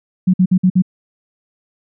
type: tone bursts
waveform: sine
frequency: 184.2 Hz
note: F#3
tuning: 7 cents flat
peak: -8 dBFS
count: 5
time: 0.27-0.822 s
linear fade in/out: 10 ms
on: 68 ms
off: 53 ms
effects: none